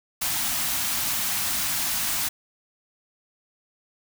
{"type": "band-stop noise", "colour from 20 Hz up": "white", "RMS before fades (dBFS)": -26, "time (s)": [0.21, 2.29], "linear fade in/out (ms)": 10, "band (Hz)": [320, 640], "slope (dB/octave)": 48, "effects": []}